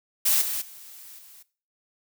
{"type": "noise with level steps", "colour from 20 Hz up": "blue", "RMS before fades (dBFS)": [-21, -29, -45, -49], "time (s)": [0.25, 1.43], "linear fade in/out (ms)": 10, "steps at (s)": [0.41, 0.61, 1.18], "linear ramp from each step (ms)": 10, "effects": ["noise-tail reverb RT60 0.4 s tail -19 dB re dry"]}